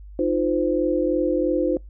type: tone cluster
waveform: sine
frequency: 307.3 / 350.3 / 515 Hz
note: D#4 / F4 / C5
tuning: -21 / +5 / -28 cents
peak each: -23 dBFS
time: 0.19-1.77 s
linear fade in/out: 2 ms
effects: noise-tail reverb RT60 0.2 s tail -26 dB re dry + added 50 Hz sine -38 dBFS peak until 1.89 s